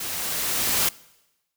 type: noise with level ramp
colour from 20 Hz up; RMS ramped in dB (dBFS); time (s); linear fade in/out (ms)
white; -31 to -21; 0-0.89; 5
effects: noise-tail reverb RT60 1.0 s tail -22 dB re dry